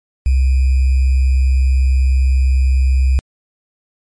sine tone with sample-and-hold, 65.41 Hz, C2, in tune, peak -9 dBFS, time 0.26-3.19 s, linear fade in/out 0 ms, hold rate 2450 Hz, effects MP3 48 kbps

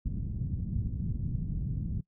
white low-pass noise, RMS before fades -33 dBFS, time 0.05-2.01 s, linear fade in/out 10 ms, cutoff 170 Hz, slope 24 dB/octave, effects noise-tail reverb RT60 0.1 s tail -20 dB re dry

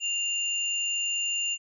sine tone pair together, 2794 / 7075 Hz, F7 / A8, 0 / +9 cents, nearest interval octave + major third, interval 1609 cents, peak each -27 / -32 dBFS, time 0-1.58 s, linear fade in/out 50 ms, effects none

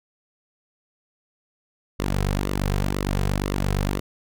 sawtooth tone with flanger, 48.67 Hz, G1, 12 cents flat, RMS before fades -24 dBFS, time 1.99-4 s, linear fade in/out 10 ms, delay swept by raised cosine 1.2 to 3.5 ms, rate 2 Hz, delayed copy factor -0.65, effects none

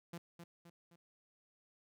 sawtooth tone with echo, 170.8 Hz, F3, 38 cents flat, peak -40 dBFS, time 0.13-0.18 s, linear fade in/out 5 ms, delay 260 ms, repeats 3, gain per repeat -6 dB, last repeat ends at 0.96 s, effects none

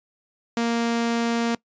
sawtooth tone, 233.1 Hz, A#3, in tune, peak -17 dBFS, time 0.57-1.55 s, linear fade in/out 2 ms, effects noise-tail reverb RT60 0.1 s tail -22 dB re dry + resampled to 16000 Hz

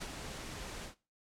pink noise with ADSR envelope, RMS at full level -40 dBFS, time 0-0.95 s, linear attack 19 ms, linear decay 48 ms, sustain -4 dB, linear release 110 ms, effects noise-tail reverb RT60 0.3 s tail -18 dB re dry + low-pass 9000 Hz 12 dB/octave

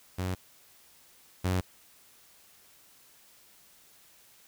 sawtooth tone pair in turn, 92.3 / 91.98 Hz, F#2 / F#2, -4 / -10 cents, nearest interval unison, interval 6 cents, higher first, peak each -26 / -22 dBFS, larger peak second, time 0.18-0.35 / 1.44-1.61 s, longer neither, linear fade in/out 10 ms, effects white hiss -59 dBFS RMS until 4.47 s

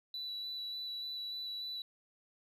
sine tone with vibrato, 3954 Hz, B7, 1 cent sharp, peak -37 dBFS, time 0.14-1.82 s, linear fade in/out 2 ms, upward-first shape square, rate 3.4 Hz, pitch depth 9 cents each way, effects tanh soft clip ceiling -36 dBFS + 13-bit

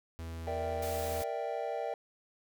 45% pulse tone with pitch glide, 82.41 to 81.94 Hz, E2 to E2, 0 to -10 cents, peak -39 dBFS, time 0.19-1.22 s, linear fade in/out 0 ms, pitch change -10 cents, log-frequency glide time 0.42-0.62 s
triangle chord, E half-diminished seventh, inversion second, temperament equal, 466.2 / 587.3 / 659.3 / 784 Hz, Bb4 / D5 / E5 / G5, 0 / 0 / 0 / 0 cents, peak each -37 dBFS, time 0.47-1.94 s, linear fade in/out 2 ms
white band-stop noise, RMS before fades -44 dBFS, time 0.82-1.24 s, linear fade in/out 5 ms, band 270 to 400 Hz, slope 96 dB/octave
effects none

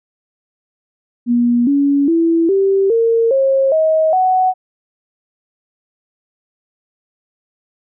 sine tone with pitch steps, 240 / 282.1 / 331.7 / 389.9 / 458.3 / 538.8 / 633.4 / 744.5 Hz, B3 / C#4 / E4 / G4 / A#4 / C#5 / D#5 / F#5, -49 / +30 / +11 / -9 / -29 / -49 / +31 / +11 cents, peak -10 dBFS, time 1.26-4.54 s, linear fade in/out 50 ms, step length 410 ms, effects none

